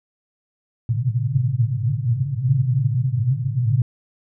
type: band-pass noise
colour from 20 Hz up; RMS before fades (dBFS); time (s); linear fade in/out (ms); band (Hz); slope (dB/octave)
pink; -20; 0.89-3.82; 2; 110 to 140; 96
effects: none